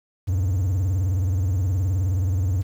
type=tone with vibrato; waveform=triangle; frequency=92.5 Hz; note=F#2; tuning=in tune; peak=-17 dBFS; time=0.27-2.63 s; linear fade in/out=20 ms; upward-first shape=sine; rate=19 Hz; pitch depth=170 cents each way; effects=8-bit